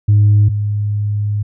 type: tone pair in turn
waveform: sine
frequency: 103.83 / 103.83 Hz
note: G#2 / G#2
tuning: 0 / 0 cents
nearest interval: unison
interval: 0 cents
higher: neither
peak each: -5 / -14 dBFS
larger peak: first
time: 0.08-0.49 / 0.49-1.43 s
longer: second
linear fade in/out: 10 ms
effects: tanh soft clip ceiling -4 dBFS